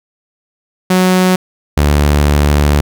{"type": "tone pair in turn", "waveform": "sawtooth", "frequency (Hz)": [184.4, 73.18], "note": ["F#3", "D2"], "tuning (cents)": [-6, -6], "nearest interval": "octave + major third", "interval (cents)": 1600, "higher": "first", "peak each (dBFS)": -4, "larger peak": "neither", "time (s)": [[0.9, 1.36], [1.77, 2.81]], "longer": "second", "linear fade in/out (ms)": 5, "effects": []}